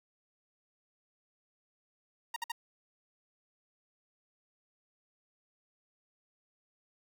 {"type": "tone bursts", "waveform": "sawtooth", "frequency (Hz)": 934, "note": "A#5", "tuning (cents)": 3, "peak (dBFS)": -30, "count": 3, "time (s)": [2.34, 2.519], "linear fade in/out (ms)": 5, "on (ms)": 23, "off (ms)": 55, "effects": []}